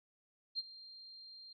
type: tone with ADSR envelope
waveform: sine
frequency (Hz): 4186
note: C8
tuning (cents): 0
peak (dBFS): -33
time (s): 0.55-1.53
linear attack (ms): 37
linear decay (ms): 30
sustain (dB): -18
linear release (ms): 6
effects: none